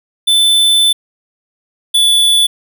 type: tone pair in turn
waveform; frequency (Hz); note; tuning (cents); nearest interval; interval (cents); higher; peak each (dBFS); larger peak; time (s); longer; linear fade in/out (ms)
square; 3520 / 3462; A7 / A7; 0 / -29; unison; 29; first; -8; neither; 0.27-0.93 / 1.94-2.47; first; 10
effects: none